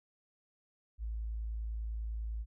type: tone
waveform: sine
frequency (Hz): 55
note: A1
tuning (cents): 0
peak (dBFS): -35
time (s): 0.98-2.46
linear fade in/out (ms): 50
effects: none